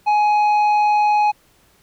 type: tone with tanh clipping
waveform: sine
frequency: 838 Hz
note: G#5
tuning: 15 cents sharp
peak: -14 dBFS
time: 0.06-1.32 s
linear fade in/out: 20 ms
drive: 7 dB
effects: pink hiss -56 dBFS RMS until 1.82 s